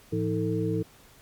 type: tone cluster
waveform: sine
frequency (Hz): 108.5 / 169.3 / 317.9 / 446.1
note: A2 / E3 / D#4 / A4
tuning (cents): -24 / +46 / +37 / +24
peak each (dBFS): -30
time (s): 0.12-0.83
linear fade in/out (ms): 10
effects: pink hiss -55 dBFS RMS until 1.21 s + MP3 96 kbps